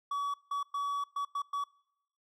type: tone bursts at uneven times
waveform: triangle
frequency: 1136 Hz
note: C#6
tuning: 42 cents sharp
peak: -29 dBFS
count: 6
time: 0.11-0.34 / 0.51-0.63 / 0.74-1.04 / 1.16-1.25 / 1.35-1.42 / 1.53-1.64 s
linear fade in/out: 5 ms
effects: noise-tail reverb RT60 0.8 s tail -24 dB re dry